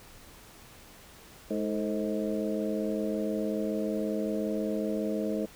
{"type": "harmonic tone with a mistuned harmonic", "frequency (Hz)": 105.4, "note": "G#2", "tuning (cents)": 26, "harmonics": [2, 3, 4, 5, 6], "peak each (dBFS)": [-32, -34, -35, -36, -37], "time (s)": [1.5, 5.46], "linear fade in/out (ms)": 10, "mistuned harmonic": 4, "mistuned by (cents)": 74, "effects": ["pink hiss -52 dBFS RMS until 5.55 s"]}